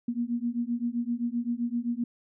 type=beating tone pair; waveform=sine; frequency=234.2 / 241.9 Hz; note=A#3 / B3; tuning=+8 / -36 cents; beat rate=7.7 Hz; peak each=-30 dBFS; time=0.08-2.04 s; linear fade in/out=5 ms; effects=none